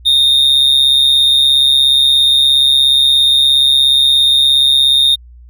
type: tone with amplitude modulation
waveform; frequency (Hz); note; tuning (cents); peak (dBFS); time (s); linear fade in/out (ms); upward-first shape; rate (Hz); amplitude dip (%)
triangle; 3682; A#7; -22; -3; 0.05-5.16; 20; sine; 137; 60
effects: added 60 Hz sine -35 dBFS peak until 5.49 s